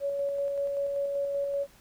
sine tone with tremolo, 562 Hz, C#5, 24 cents sharp, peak -26 dBFS, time 0-1.67 s, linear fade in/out 50 ms, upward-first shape square, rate 5.2 Hz, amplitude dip 25%, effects pink hiss -58 dBFS RMS until 1.8 s

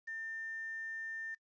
sine tone with quantisation, 1800 Hz, A6, 39 cents sharp, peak -40 dBFS, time 0.07-1.35 s, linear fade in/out 10 ms, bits 10, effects noise-tail reverb RT60 0.1 s tail -22 dB re dry + resampled to 16000 Hz

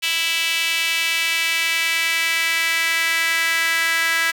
sawtooth tone with high-pass filter sweep, 329.6 Hz, E4, in tune, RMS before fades -20 dBFS, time 0.02-4.32 s, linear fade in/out 20 ms, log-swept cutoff 2700 to 1800 Hz, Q 3.2, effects 7-bit

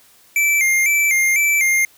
square tone with vibrato, 2217 Hz, C#7, in tune, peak -14 dBFS, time 0.36-1.85 s, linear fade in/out 2 ms, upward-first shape square, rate 2 Hz, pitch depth 81 cents each way, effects white hiss -51 dBFS RMS until 1.97 s

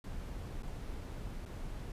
brown noise with dropouts, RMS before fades -42 dBFS, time 0.04-1.92 s, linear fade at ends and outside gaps 2 ms, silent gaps 0.624-0.631 / 1.453-1.459 s, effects resampled to 32000 Hz

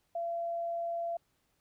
sine tone, 680 Hz, F5, 46 cents flat, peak -32 dBFS, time 0.15-1.17 s, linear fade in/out 5 ms, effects pink hiss -75 dBFS RMS until 1.6 s

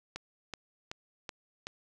click train, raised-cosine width 0.2 ms, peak -21 dBFS, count 5, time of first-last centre 0.16-1.669 s, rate 2.65 Hz, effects none

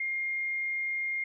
sine tone, 2124 Hz, C7, 25 cents sharp, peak -29 dBFS, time 0-1.24 s, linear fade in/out 5 ms, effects none

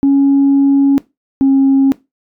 sine tone pair in turn, 277.2 / 271.2 Hz, C#4 / C#4, 0 / -38 cents, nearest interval unison, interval 38 cents, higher first, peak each -5 dBFS, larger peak neither, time 0.03-0.98 / 1.41-1.92 s, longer first, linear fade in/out 0 ms, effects noise-tail reverb RT60 0.2 s tail -19 dB re dry + tanh soft clip ceiling -4 dBFS

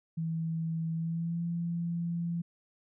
sine tone with pitch glide, 163 to 170.12 Hz, E3 to F3, -19 to -45 cents, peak -30 dBFS, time 0.17-2.42 s, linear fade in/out 10 ms, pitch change +74 cents, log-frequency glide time 0.94-1.43 s, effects none

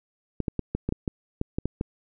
clicks, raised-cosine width 3 ms, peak -13 dBFS, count 11, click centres 0.403 / 0.482 / 0.593 / 0.75 / 0.89 / 0.924 / 1.078 / 1.414 / 1.585 / 1.656 / 1.811 s, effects none

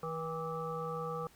harmonic tone with a mistuned harmonic, 161.1 Hz, E3, 39 cents flat, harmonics 1 / 3 / 5 / 7 / 8, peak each -42 / -39 / -46 / -41 / -47 dBFS, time 0.03-1.27 s, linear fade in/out 2 ms, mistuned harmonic 7, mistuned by +60 cents, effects pink hiss -62 dBFS RMS until 1.35 s

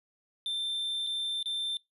triangle tone with dropouts, 3568 Hz, A7, 23 cents sharp, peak -29 dBFS, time 0.46-1.77 s, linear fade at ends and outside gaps 1 ms, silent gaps 1.066-1.07 / 1.428-1.458 s, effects noise-tail reverb RT60 0.2 s tail -24 dB re dry + resampled to 32000 Hz

